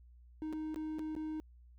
triangle tone with dropouts, 311.1 Hz, D#4, in tune, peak -35 dBFS, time 0.42-1.4 s, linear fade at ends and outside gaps 0 ms, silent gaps 0.527-0.533 / 0.744-0.76 / 0.986-0.993 / 1.151-1.164 s, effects added 60 Hz sine -56 dBFS peak until 1.78 s

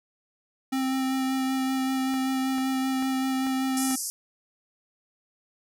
square tone with vibrato, 263.4 Hz, C4, 12 cents sharp, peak -25 dBFS, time 0.72-3.96 s, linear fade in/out 10 ms, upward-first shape sine, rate 5.2 Hz, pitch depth 12 cents each way
click train, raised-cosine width 0.5 ms, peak -26 dBFS, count 5, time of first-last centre 2.14-3.91 s, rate 2.26 Hz
white band-pass noise, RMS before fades -32 dBFS, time 3.77-4.1 s, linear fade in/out 0 ms, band 4900 to 12000 Hz, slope 96 dB/octave
effects none

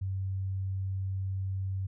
sine tone, 95.7 Hz, G2, 41 cents flat, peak -30 dBFS, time 0.01-1.87 s, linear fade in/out 10 ms, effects none

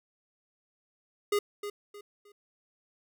square tone with echo, 410.6 Hz, G#4, 20 cents flat, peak -25 dBFS, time 1.32-1.39 s, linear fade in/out 5 ms, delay 310 ms, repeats 3, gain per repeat -10 dB, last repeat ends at 2.32 s, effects none

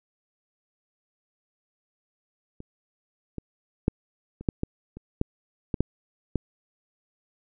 clicks, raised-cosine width 3 ms, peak -28 / -20 / -7 / -26 / -9 / -13 / -27 / -10 / -13 / -8 / -11 dBFS, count 11, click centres 2.604 / 3.383 / 3.881 / 4.41 / 4.488 / 4.634 / 4.97 / 5.214 / 5.742 / 5.806 / 6.357 s, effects none

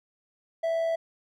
triangle tone with amplitude modulation, 659.3 Hz, E5, in tune, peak -21 dBFS, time 0.63-0.96 s, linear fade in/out 10 ms, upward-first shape sine, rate 82.2 Hz, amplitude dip 30%, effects none

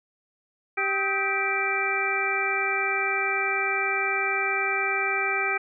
harmonic tone with a mistuned harmonic, 391 Hz, G4, 4 cents flat, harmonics 1 / 2 / 3 / 4 / 5 / 6, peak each -32 / -32 / -31 / -31 / -32 / -26 dBFS, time 0.77-5.58 s, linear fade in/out 10 ms, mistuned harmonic 3, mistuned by +130 cents, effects none

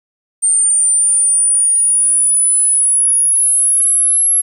sine exponential sweep, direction up, 8870 to 11175 Hz, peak -9 dBFS, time 0.42-4.42 s, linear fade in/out 20 ms, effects 8-bit

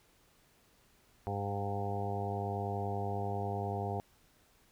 harmonic tone with a mistuned harmonic, 100.8 Hz, G2, 49 cents sharp, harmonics 1 / 2 / 3 / 4 / 5 / 6 / 7 / 8 / 9, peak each -37 / -43 / -49 / -41 / -44 / -52 / -40 / -42 / -48 dBFS, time 1.27-4 s, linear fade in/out 0 ms, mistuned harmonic 8, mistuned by -23 cents, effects pink hiss -67 dBFS RMS until 4.71 s

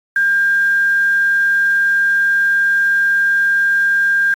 sine tone with quantisation, 1600 Hz, G6, 35 cents sharp, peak -11 dBFS, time 0.16-4.34 s, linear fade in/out 2 ms, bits 6, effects AAC 48 kbps

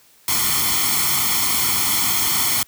white noise with comb filter, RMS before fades -19 dBFS, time 0.28-2.63 s, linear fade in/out 2 ms, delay 0.92 ms, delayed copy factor +0.8, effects white hiss -53 dBFS RMS until 2.67 s + high-pass 60 Hz 12 dB/octave

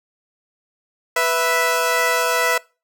15% pulse tone pair together, 493.7 / 659 Hz, B4 / E5, -1 / -1 cents, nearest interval perfect fourth, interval 500 cents, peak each -13 dBFS, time 1.16-2.58 s, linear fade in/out 5 ms, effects noise-tail reverb RT60 0.3 s tail -23 dB re dry

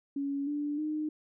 sine tone with pitch steps, 280 / 292.7 / 306 Hz, C#4 / D4 / D#4, +18 / -6 / -29 cents, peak -30 dBFS, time 0.16-1.09 s, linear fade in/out 5 ms, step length 310 ms, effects none

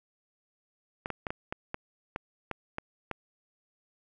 clicks, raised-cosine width 0.5 ms, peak -18 dBFS, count 10, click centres 1.059 / 1.103 / 1.268 / 1.305 / 1.525 / 1.744 / 2.161 / 2.513 / 2.784 / 3.113 s, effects none

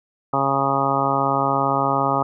harmonic tone, 137.4 Hz, C#3, 15 cents flat, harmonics 1 / 2 / 3 / 4 / 5 / 6 / 7 / 8 / 9, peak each -28 / -27 / -29 / -27 / -26 / -24 / -26 / -27 / -23 dBFS, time 0.33-2.23 s, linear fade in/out 5 ms, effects none

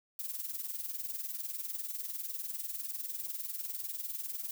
violet noise with tremolo, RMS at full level -36 dBFS, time 0.19-4.51 s, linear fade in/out 2 ms, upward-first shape triangle, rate 20 Hz, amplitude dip 80%, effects none

